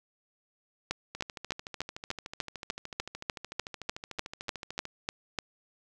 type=two click trains; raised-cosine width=0.2 ms; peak=-13 / -22 dBFS; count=16 / 51; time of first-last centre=0.91-5.388 / 1.15-4.854 s; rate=3.35 / 13.5 Hz; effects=none